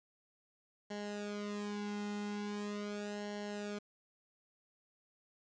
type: tone with flanger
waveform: sawtooth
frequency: 206.4 Hz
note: G#3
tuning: 10 cents flat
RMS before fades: -41 dBFS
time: 0.9-3.79 s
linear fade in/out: 10 ms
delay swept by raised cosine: 0.81 to 1.76 ms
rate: 0.41 Hz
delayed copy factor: -0.85
effects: resampled to 16000 Hz + 10-bit